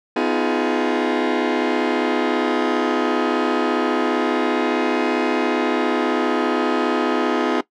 sawtooth chord, F half-diminished seventh, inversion second, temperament just, 251.4 / 314.3 / 349.2 / 419.1 Hz, Cb4 / Eb4 / F4 / Ab4, +31 / +18 / 0 / +16 cents, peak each -19 dBFS, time 0.16-7.61 s, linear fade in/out 5 ms, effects noise-tail reverb RT60 0.1 s tail -18 dB re dry + low-pass 3000 Hz 12 dB/octave

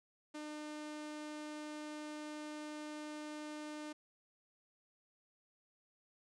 sawtooth tone, 301.9 Hz, D4, 48 cents sharp, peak -40 dBFS, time 0.34-3.93 s, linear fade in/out 10 ms, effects resampled to 22050 Hz + 13-bit

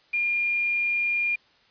sine tone with quantisation, 2410 Hz, D7, 44 cents sharp, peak -22 dBFS, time 0.13-1.36 s, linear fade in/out 10 ms, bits 7, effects white hiss -60 dBFS RMS until 1.7 s + resampled to 11025 Hz

